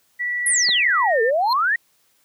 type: tone with pitch glide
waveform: sine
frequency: 1952 to 1800.4 Hz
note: B6 to A6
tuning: -21 to +39 cents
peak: -21 dBFS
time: 0.19-1.31 s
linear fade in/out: 20 ms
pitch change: -140 cents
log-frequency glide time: 1.04-1.18 s
type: exponential two-way sweep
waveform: sine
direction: down then up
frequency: 11175 to 434 to 1935 Hz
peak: -16 dBFS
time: 0.46-1.76 s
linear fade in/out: 5 ms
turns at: 1.22 s
type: clicks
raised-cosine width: 1 ms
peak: -23 dBFS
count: 2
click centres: 0.688 / 0.693 s
type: tone with exponential growth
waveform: triangle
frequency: 4186 Hz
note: C8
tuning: in tune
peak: -17 dBFS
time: 1.41-1.53 s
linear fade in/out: 2 ms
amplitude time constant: 24 ms
effects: white hiss -62 dBFS RMS until 2.24 s + high-pass 80 Hz 12 dB/octave